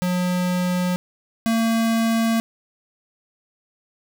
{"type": "tone pair in turn", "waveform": "square", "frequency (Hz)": [180.1, 226.9], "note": ["F#3", "A#3"], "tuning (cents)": [-46, -47], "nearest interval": "major third", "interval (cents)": 399, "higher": "second", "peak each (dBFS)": [-20, -18], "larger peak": "second", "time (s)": [[0.02, 0.96], [1.46, 2.4]], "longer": "neither", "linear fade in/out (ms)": 0, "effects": []}